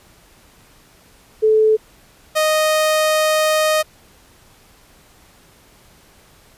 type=tone pair in turn; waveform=sine / sawtooth; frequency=434.9 / 620.9 Hz; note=A4 / D#5; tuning=-20 / -4 cents; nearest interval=tritone; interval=616 cents; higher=second; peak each=-10 dBFS; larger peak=neither; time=1.42-1.77 / 2.35-3.83 s; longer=second; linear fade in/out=20 ms; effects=pink hiss -50 dBFS RMS until 6.57 s + resampled to 32000 Hz